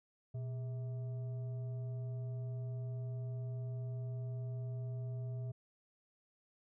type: tone with frequency modulation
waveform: sine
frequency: 122.4 Hz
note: B2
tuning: 15 cents flat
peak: -38 dBFS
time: 0.34-5.52 s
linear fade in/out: 10 ms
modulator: 529 Hz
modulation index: 0.27
effects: none